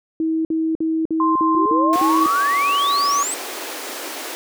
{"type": "tone bursts", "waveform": "sine", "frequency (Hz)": 321.2, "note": "E4", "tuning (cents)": -45, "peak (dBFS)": -17, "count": 7, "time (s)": [0.2, 2.262], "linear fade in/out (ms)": 2, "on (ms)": 250, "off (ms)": 52}
{"type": "tone with pitch glide", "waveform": "sine", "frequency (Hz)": [1046.5, 1134.6], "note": ["C6", "C#6"], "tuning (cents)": [0, 40], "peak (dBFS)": -16, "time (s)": [1.2, 3.23], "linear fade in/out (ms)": 2, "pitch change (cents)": 140, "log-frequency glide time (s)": [1.82, 2.28]}
{"type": "exponential sweep", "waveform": "sine", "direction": "up", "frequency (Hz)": [337.3, 8290], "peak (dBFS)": -22, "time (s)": [1.55, 3.34], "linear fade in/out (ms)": 0}
{"type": "high-pass noise", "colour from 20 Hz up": "pink", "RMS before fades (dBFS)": -30, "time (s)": [1.93, 4.35], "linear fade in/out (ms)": 0, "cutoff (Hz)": 280, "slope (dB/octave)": 48}
{"effects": []}